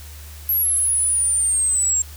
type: exponential sweep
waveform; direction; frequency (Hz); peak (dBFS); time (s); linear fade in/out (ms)
sine; down; 11760 to 7459; -16; 0.49-2.02; 2
effects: added 75 Hz sine -36 dBFS peak until 2.16 s + white hiss -43 dBFS RMS until 2.16 s